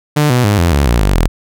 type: tone with pitch steps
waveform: sawtooth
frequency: 149.1 / 123.94 / 103.02 / 85.64 / 71.18 / 59.17 / 49.18 / 40.88 Hz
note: D3 / B2 / G#2 / F2 / C#2 / A#1 / G1 / E1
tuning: +27 / +7 / -13 / -33 / +46 / +27 / +6 / -14 cents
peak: -5 dBFS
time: 0.16-1.28 s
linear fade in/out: 10 ms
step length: 140 ms
effects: none